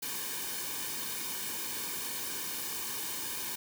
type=noise with comb filter; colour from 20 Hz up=white; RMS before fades=-37 dBFS; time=0.02-3.56 s; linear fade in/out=10 ms; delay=1.5 ms; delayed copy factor=-0.75; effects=none